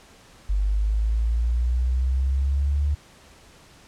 sine linear sweep, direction up, 48.44 to 73.42 Hz, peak -19 dBFS, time 0.49-2.95 s, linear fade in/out 10 ms, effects pink hiss -51 dBFS RMS until 3.87 s + low-pass 9000 Hz 12 dB/octave

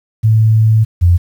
sine tone pair in turn, 110.2 / 87.47 Hz, A2 / F2, +3 / +3 cents, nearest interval major third, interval 400 cents, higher first, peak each -6 / -5 dBFS, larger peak second, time 0.23-0.85 / 1.01-1.18 s, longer first, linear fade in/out 20 ms, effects 7-bit

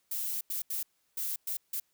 violet noise bursts at uneven times, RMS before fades -34 dBFS, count 6, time 0.11-0.41 / 0.5-0.62 / 0.7-0.83 / 1.17-1.36 / 1.47-1.57 / 1.73-1.8 s, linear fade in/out 5 ms, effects white hiss -74 dBFS RMS until 1.93 s

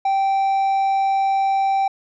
triangle tone, 780 Hz, G5, 9 cents flat, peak -14 dBFS, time 0.05-1.88 s, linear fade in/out 5 ms, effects resampled to 16000 Hz

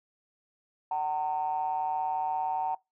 triangle ring-modulated tone, 78.7 Hz, D#2, 20 cents sharp, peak -22 dBFS, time 0.91-2.75 s, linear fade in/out 5 ms, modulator 834 Hz, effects noise-tail reverb RT60 0.2 s tail -23 dB re dry + tanh soft clip ceiling -18 dBFS

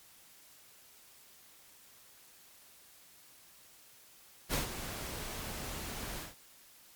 pink noise with ADSR envelope, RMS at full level -31 dBFS, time 4.49-6.35 s, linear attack 45 ms, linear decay 130 ms, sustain -10 dB, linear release 160 ms, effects white hiss -59 dBFS RMS until 6.95 s + MP3 96 kbps

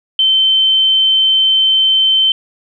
sine tone, 3091 Hz, G7, 25 cents flat, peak -8 dBFS, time 0.19-2.32 s, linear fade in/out 2 ms, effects none

